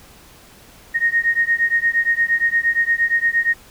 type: beating tone pair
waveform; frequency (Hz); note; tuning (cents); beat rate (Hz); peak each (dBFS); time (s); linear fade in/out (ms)
sine; 1856 / 1864.6; A#6 / A#6; -8 / 0; 8.6; -18; 0.94-3.54; 20
effects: pink hiss -46 dBFS RMS until 3.7 s